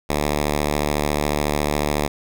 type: tone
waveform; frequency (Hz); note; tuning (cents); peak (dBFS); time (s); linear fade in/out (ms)
5% pulse; 74; D2; +14; -8; 0.09-2.08; 10
effects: none